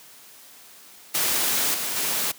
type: noise with level steps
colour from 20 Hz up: white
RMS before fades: -23 / -28 / -25 dBFS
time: 1.14-2.32 s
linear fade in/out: 10 ms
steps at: 1.74 / 1.96 s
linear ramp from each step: 5 ms
effects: white hiss -48 dBFS RMS until 2.38 s + high-pass 150 Hz 12 dB/octave